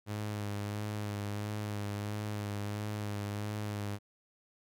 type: tone with vibrato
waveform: sawtooth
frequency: 103.83 Hz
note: G#2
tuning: in tune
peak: -31 dBFS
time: 0.06-3.99 s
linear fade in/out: 50 ms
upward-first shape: sine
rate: 1.5 Hz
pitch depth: 29 cents each way
effects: none